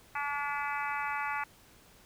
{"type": "harmonic tone", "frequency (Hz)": 287.4, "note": "D4", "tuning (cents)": -37, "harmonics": [3, 4, 5, 6, 7, 8, 9], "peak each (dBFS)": [-36, -38, -38, -43, -40, -43, -44], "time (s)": [0.15, 1.44], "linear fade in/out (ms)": 5, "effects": ["pink hiss -59 dBFS RMS until 2.05 s"]}